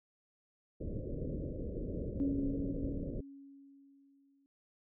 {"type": "low-pass noise", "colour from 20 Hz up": "pink", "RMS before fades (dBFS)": -39, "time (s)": [0.8, 3.21], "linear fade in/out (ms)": 10, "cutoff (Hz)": 580, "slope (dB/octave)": 96}
{"type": "tone with exponential decay", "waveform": "sine", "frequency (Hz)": 277.2, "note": "C#4", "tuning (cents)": 0, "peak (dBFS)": -29, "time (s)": [2.2, 4.46], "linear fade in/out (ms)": 0, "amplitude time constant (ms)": 490}
{"effects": []}